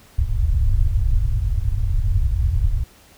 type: low-pass noise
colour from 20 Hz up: pink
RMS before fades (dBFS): -18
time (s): 0.18-2.84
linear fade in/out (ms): 10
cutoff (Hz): 110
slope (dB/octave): 48
effects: pink hiss -50 dBFS RMS until 3.17 s